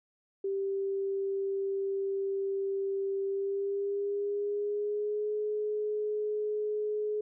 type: tone with pitch glide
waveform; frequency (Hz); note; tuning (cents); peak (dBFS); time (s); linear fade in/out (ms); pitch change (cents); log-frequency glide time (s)
sine; 391.8 to 422.4; G4 to G#4; -1 to +29; -29; 0.44-7.21; 5; +130; 3.25-5.34
effects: none